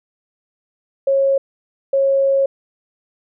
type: tone pair in turn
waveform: sine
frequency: 546 / 546 Hz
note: C#5 / C#5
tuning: -26 / -26 cents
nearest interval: unison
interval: 0 cents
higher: neither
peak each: -12 dBFS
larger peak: neither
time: 1.07-1.38 / 1.93-2.46 s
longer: second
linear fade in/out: 5 ms
effects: none